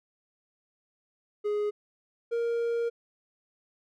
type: tone pair in turn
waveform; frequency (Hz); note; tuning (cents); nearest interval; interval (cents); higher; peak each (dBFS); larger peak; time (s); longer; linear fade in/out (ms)
triangle; 416.5 / 467.5; G#4 / A#4; +5 / +5; major second; 200; second; -24; neither; 1.44-1.71 / 2.31-2.9; second; 20
effects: none